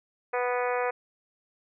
harmonic tone, 246.7 Hz, B3, 2 cents flat, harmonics 2 / 3 / 4 / 5 / 6 / 7 / 8 / 9 / 10, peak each -28 / -32 / -34 / -36 / -38 / -39 / -40 / -41 / -42 dBFS, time 0.33-0.91 s, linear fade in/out 10 ms, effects none

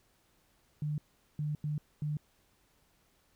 sine tone bursts at uneven times, 149.9 Hz, D3, 36 cents sharp, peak -31 dBFS, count 4, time 0.82-0.98 / 1.39-1.55 / 1.64-1.78 / 2.02-2.17 s, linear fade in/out 2 ms, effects pink hiss -70 dBFS RMS until 3.35 s

